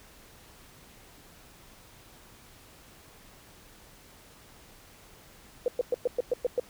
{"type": "tone bursts", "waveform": "sine", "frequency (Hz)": 493.9, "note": "B4", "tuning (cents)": 0, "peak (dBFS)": -22, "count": 8, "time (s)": [5.66, 6.598], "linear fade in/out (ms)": 2, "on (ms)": 21, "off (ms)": 110, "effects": ["pink hiss -54 dBFS RMS until 6.69 s"]}